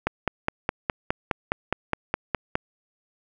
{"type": "click train", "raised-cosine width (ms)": 0.5, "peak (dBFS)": -7, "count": 13, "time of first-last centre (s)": [0.07, 2.554], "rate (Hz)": 4.83, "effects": []}